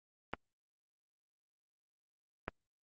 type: clicks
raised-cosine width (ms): 0.5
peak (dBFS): -20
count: 2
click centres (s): 0.336 / 2.481
effects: Opus 24 kbps